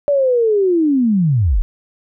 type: linear sweep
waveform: sine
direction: down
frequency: 584 to 30.87 Hz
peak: -11 dBFS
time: 0.08-1.62 s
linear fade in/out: 0 ms
effects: none